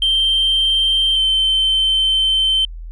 sine tone pair in turn, 3139 / 3094 Hz, G7 / G7, +2 / -23 cents, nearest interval unison, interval 25 cents, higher first, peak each -11 dBFS, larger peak neither, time 0.02-1.16 / 1.16-2.65 s, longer second, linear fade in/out 2 ms, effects tanh soft clip ceiling -10 dBFS + added 41 Hz sine -28 dBFS peak until 2.91 s

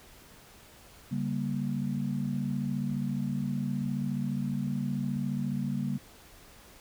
sine chord, G diminished, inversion second, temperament just, 141.12 / 196 / 235.2 Hz, Db3 / G3 / Bb3, +31 / 0 / +16 cents, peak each -33 dBFS, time 1.11-5.98 s, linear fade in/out 10 ms, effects pink hiss -54 dBFS RMS until 6.8 s

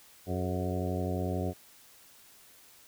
harmonic tone with a mistuned harmonic, 91.3 Hz, F#2, 23 cents flat, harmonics 1 / 2 / 3 / 4 / 5 / 6 / 7 / 8, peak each -33 / -36 / -38 / -39 / -40 / -41 / -41 / -42 dBFS, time 0.26-1.54 s, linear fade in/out 50 ms, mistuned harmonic 5, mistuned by -71 cents, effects white hiss -57 dBFS RMS until 2.87 s

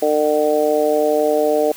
harmonic tone, 151 Hz, D3, 48 cents sharp, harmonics 2 / 3 / 4 / 5, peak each -23 / -17 / -17 / -23 dBFS, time 0.02-1.72 s, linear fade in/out 5 ms, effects white hiss -38 dBFS RMS until 1.76 s

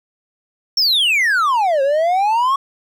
triangle exponential two-way sweep, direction down then up, 5588 to 532 to 1124 Hz, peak -11 dBFS, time 0.77-2.56 s, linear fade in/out 5 ms, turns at 1.82 s, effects none

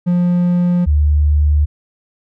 triangle / sine tone pair in turn, 176.5 / 74.21 Hz, F3 / D2, +19 / +19 cents, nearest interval octave + minor third, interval 1500 cents, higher first, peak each -9 dBFS, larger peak neither, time 0.06-0.86 / 0.86-1.66 s, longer neither, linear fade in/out 20 ms, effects none

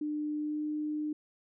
sine tone with pitch glide, 300 to 302.3 Hz, D4 to D#4, +37 to -50 cents, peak -31 dBFS, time 0.01-1.13 s, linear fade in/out 5 ms, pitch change +13 cents, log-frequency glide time 0.38-0.64 s, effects none

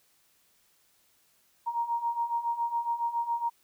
sine beating tone pair, 932.3 / 939.5 Hz, A#5 / A#5, 0 / +13 cents, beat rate 7.2 Hz, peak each -33 / -29 dBFS, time 1.66-3.5 s, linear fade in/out 20 ms, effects white hiss -67 dBFS RMS until 3.63 s

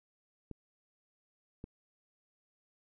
clicks, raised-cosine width 3 ms, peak -30 dBFS, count 2, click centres 0.513 / 1.641 s, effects none

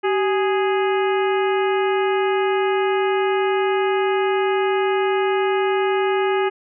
harmonic tone with a mistuned harmonic, 414.8 Hz, G#4, 2 cents flat, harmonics 1 / 2 / 3 / 4 / 5 / 6 / 7, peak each -18 / -24 / -28 / -30 / -32 / -34 / -35 dBFS, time 0.03-6.5 s, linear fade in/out 20 ms, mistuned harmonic 1, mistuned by -130 cents, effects none

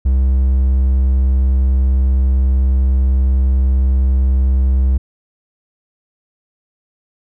triangle tone, 65.41 Hz, C2, in tune, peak -8 dBFS, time 0.05-4.98 s, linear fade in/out 10 ms, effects none

